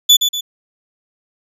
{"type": "tone with echo", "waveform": "35% pulse", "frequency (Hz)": 3469, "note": "A7", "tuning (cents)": -25, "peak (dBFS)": -3, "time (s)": [0.09, 0.17], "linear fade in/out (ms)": 10, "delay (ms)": 120, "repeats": 2, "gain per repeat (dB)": -7, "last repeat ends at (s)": 0.41, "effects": ["resampled to 32000 Hz"]}